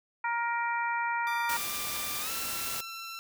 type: harmonic tone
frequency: 469.6 Hz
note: A#4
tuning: 13 cents sharp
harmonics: 2 / 3 / 4 / 5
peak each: -30 / -34 / -36 / -38 dBFS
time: 0.24-1.57 s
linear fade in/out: 5 ms
type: tone with pitch glide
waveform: 15% pulse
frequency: 1186 to 1346.7 Hz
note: D6 to E6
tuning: +17 to +37 cents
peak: -32 dBFS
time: 1.27-3.19 s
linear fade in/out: 0 ms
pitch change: +220 cents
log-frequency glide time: 2.2-2.31 s
type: noise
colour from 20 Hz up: white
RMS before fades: -35 dBFS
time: 1.49-2.81 s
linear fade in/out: 5 ms
effects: none